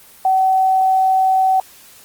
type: tone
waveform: sine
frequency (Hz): 759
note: F#5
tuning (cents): +44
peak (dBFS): -11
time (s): 0.25-1.6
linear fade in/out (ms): 2
effects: white hiss -44 dBFS RMS until 2.04 s + Opus 24 kbps